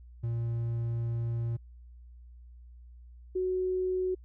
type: tone pair in turn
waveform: triangle / sine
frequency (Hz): 116.54 / 370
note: A#2 / F#4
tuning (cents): 0 / 0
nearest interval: octave + minor sixth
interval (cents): 2000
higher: second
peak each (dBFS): -27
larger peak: neither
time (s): 0.23-1.57 / 3.35-4.15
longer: first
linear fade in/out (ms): 10
effects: added 60 Hz sine -48 dBFS peak until 4.24 s